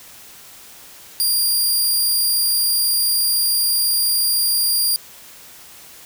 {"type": "tone", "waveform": "15% pulse", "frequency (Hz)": 4789, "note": "D8", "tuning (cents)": 33, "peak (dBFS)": -9, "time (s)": [1.2, 4.96], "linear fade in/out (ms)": 0, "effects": ["white hiss -42 dBFS RMS until 6.05 s"]}